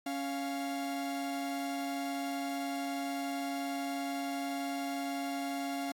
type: tone pair together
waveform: 45% pulse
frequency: 277.2 / 698.5 Hz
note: C#4 / F5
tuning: 0 / 0 cents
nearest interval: octave + major third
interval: 1600 cents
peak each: -36 / -38 dBFS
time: 0.06-5.92 s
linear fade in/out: 5 ms
effects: AAC 64 kbps